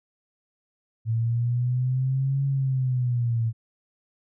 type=linear two-way sweep; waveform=sine; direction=up then down; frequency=112 to 138.59 to 112 Hz; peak=-21 dBFS; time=1.05-3.53 s; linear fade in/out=50 ms; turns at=2.45 s; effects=none